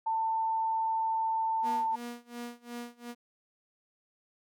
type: tone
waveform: sine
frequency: 893 Hz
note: A5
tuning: 25 cents sharp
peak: -27 dBFS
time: 0.06-1.96 s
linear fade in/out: 10 ms
type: tone with tremolo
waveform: sawtooth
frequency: 239.4 Hz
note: A#3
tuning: 46 cents sharp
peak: -33 dBFS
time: 1.62-3.15 s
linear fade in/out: 50 ms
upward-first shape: sine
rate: 2.8 Hz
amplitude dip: 95%
effects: none